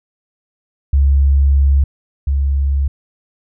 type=tone pair in turn; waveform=sine; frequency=69.3 / 69.3 Hz; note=C#2 / C#2; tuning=0 / 0 cents; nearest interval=unison; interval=0 cents; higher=neither; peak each=-8 / -12 dBFS; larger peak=first; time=0.93-1.84 / 2.27-2.88 s; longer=first; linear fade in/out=5 ms; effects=none